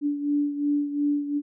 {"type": "beating tone pair", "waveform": "sine", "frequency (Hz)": [289.6, 292.4], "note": ["D4", "D4"], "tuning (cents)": [-24, -7], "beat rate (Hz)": 2.8, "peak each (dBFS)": [-23, -29], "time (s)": [0.01, 1.42], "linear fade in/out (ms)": 50, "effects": []}